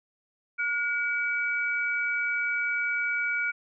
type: tone pair together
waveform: sine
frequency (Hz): 1439.5 / 2285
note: F#6 / D7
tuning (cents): -48 / -48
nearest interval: minor sixth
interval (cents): 800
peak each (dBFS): -28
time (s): 0.58-3.52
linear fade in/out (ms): 20
effects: none